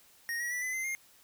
square tone with pitch steps, 1864.7 / 1913.8 / 1964.2 / 2016 / 2069 / 2123 Hz, A#6 / A#6 / B6 / B6 / C7 / C7, 0 / +45 / -10 / +35 / -20 / +25 cents, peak -33 dBFS, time 0.29-0.95 s, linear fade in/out 0 ms, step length 110 ms, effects white hiss -61 dBFS RMS until 1.23 s

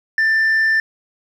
sine tone, 1778 Hz, A6, 18 cents sharp, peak -10 dBFS, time 0.18-0.8 s, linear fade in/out 2 ms, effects tanh soft clip ceiling -12 dBFS + 8-bit

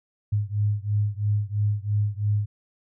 sine beating tone pair, 102.7 / 105.7 Hz, G#2 / G#2, -19 / +31 cents, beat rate 3 Hz, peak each -24 / -25 dBFS, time 0.32-2.46 s, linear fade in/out 10 ms, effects none

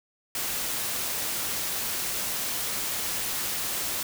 white noise, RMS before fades -30 dBFS, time 0.35-4.03 s, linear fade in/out 2 ms, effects none

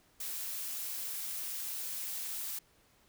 blue noise, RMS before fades -39 dBFS, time 0.2-2.59 s, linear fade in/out 5 ms, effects pink hiss -67 dBFS RMS until 3.08 s

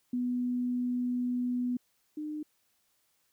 sine tone pair in turn, 246.9 / 303.2 Hz, B3 / D#4, 0 / -45 cents, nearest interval major third, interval 355 cents, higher second, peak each -28 / -34 dBFS, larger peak first, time 0.13-1.77 / 2.17-2.43 s, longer first, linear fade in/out 5 ms, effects white hiss -73 dBFS RMS until 3.32 s

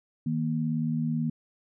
sine tone pair together, 157.51 / 236 Hz, D#3 / A#3, +22 / +22 cents, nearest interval perfect fifth, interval 700 cents, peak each -28 dBFS, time 0.26-1.3 s, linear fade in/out 5 ms, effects none

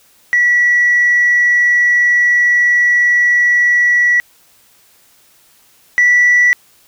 sine tone pair in turn, 1943 / 1957.6 Hz, B6 / B6, -29 / -16 cents, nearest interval unison, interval 13 cents, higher second, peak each -7 / -5 dBFS, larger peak second, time 0.33-4.2 / 5.98-6.53 s, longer first, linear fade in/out 0 ms, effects tanh soft clip ceiling -4 dBFS + white hiss -50 dBFS RMS until 6.87 s

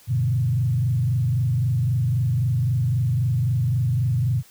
sine tone with frequency modulation, 122.1 Hz, B2, 19 cents flat, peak -18 dBFS, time 0.07-4.43 s, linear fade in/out 50 ms, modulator 23.8 Hz, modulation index 1, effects white hiss -52 dBFS RMS until 4.5 s

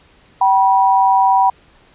sine tone pair together, 770.7 / 972 Hz, G5 / B5, -30 / -28 cents, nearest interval major third, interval 402 cents, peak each -12 dBFS, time 0.41-1.5 s, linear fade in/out 5 ms, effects pink hiss -50 dBFS RMS until 1.94 s + resampled to 8000 Hz

